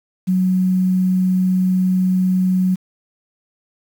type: tone with quantisation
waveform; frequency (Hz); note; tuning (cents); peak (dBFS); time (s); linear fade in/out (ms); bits
sine; 185.2; F#3; +2; -13; 0.27-2.76; 20; 7
effects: none